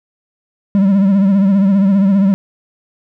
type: tone with vibrato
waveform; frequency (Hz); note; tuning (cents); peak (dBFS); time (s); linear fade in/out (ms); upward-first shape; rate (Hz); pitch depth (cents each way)
triangle; 196; G3; 0; -6; 0.75-2.34; 0; triangle; 15; 83
effects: none